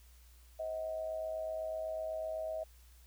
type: tone with amplitude modulation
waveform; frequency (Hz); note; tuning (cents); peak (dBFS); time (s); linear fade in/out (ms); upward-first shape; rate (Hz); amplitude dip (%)
sine; 637; D#5; +41; -33; 0.59-2.64; 10; sine; 108; 60
effects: added 60 Hz sine -57 dBFS peak until 3.06 s + white hiss -66 dBFS RMS until 3.06 s